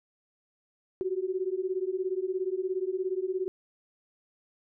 sine beating tone pair, 365.4 / 382.4 Hz, F#4 / G4, -22 / -43 cents, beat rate 17 Hz, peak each -31 dBFS, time 1.01-3.48 s, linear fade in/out 0 ms, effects none

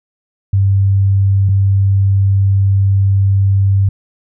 sine tone pair in turn, 98 / 98 Hz, G2 / G2, 0 / 0 cents, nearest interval unison, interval 0 cents, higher neither, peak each -8 dBFS, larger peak neither, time 0.53-1.49 / 1.49-3.89 s, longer second, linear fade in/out 5 ms, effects none

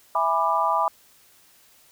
sine chord, E dominant seventh, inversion none, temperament just, 659.3 / 824.1 / 988.9 / 1186.7 Hz, E5 / G#5 / B5 / D6, 0 / -14 / +2 / +18 cents, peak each -27 / -26 / -23 / -24 dBFS, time 0.15-0.88 s, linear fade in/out 2 ms, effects white hiss -56 dBFS RMS until 1.91 s

